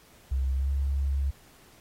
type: tone with pitch glide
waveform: sine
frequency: 66.2 to 68.97 Hz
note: C2 to C#2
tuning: +21 to -8 cents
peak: -24 dBFS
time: 0.31-1.31 s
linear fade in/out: 10 ms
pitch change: +71 cents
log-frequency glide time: 0.54-0.69 s
effects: pink hiss -57 dBFS RMS until 1.8 s + AAC 48 kbps